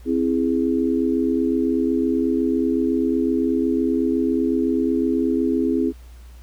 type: chord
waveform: sine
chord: C augmented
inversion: none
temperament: equal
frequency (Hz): 261.6 / 329.6 / 415.3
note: C4 / E4 / G#4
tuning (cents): 0 / 0 / 0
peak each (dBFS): -20 / -22 / -24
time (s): 0.05-5.93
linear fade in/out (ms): 50
effects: added 60 Hz sine -39 dBFS peak until 6.42 s + pink hiss -54 dBFS RMS until 6.42 s